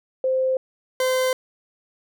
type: tone pair in turn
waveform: sine / 40% pulse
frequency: 521 / 515.3 Hz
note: C5 / C5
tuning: -7 / -27 cents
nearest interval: unison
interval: 20 cents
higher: first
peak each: -18 dBFS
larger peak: neither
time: 0.24-0.57 / 1-1.33 s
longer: neither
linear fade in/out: 2 ms
effects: none